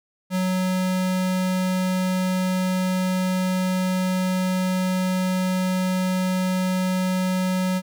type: tone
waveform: square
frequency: 185 Hz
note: F#3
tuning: in tune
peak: -21 dBFS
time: 0.3-7.82 s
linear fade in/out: 50 ms
effects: none